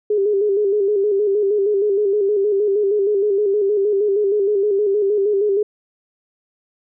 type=tone with vibrato; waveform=sine; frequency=406.2 Hz; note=G#4; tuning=38 cents flat; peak=-14 dBFS; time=0.1-5.63 s; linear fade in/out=5 ms; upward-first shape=square; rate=6.4 Hz; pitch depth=58 cents each way; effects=none